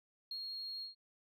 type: tone with ADSR envelope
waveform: sine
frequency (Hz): 4272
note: C8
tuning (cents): +35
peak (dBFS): -38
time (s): 0.31-0.95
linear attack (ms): 3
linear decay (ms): 82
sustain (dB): -2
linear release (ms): 130
effects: tanh soft clip ceiling -36 dBFS